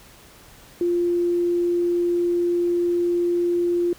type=tone; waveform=sine; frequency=348.3 Hz; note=F4; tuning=5 cents flat; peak=-18 dBFS; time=0.81-3.93 s; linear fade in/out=2 ms; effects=pink hiss -48 dBFS RMS until 3.98 s